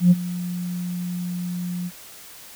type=tone with ADSR envelope; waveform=sine; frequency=177.5 Hz; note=F3; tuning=28 cents sharp; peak=-7 dBFS; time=0-1.91 s; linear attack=110 ms; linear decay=34 ms; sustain=-18 dB; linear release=44 ms; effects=tanh soft clip ceiling -6 dBFS + white hiss -43 dBFS RMS until 2.55 s